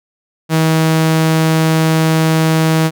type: tone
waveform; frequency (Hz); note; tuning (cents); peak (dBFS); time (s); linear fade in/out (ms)
sawtooth; 160; D#3; +49; -6; 0.49-2.91; 50
effects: none